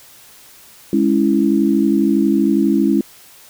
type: chord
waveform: sine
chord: C# minor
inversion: second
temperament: equal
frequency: 207.7 / 277.2 / 329.6 Hz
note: G#3 / C#4 / E4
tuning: 0 / 0 / 0 cents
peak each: -16 dBFS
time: 0.93-3.01 s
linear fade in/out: 2 ms
effects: white hiss -44 dBFS RMS until 3.49 s